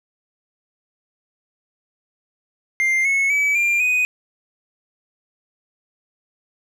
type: tone with pitch steps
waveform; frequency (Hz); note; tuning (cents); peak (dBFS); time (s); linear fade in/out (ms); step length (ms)
triangle; 2101 / 2193 / 2289 / 2388 / 2493; C7 / C#7 / D7 / D7 / D#7; +7 / -19 / -45 / +28 / +3; -14; 2.8-4.05; 0; 250
effects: none